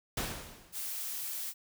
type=noise with exponential decay; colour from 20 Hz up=pink; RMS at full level=-32 dBFS; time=0.17-0.91 s; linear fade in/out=5 ms; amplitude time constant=160 ms
type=noise; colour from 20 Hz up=blue; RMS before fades=-38 dBFS; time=0.72-1.54 s; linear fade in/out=50 ms
effects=none